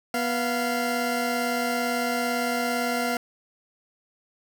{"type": "tone pair together", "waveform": "20% pulse", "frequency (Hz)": [243.8, 693.6], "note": ["B3", "F5"], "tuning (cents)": [-22, -12], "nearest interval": "octave + tritone", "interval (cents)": 1810, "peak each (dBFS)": -22, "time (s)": [0.14, 3.17], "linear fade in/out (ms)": 2, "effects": []}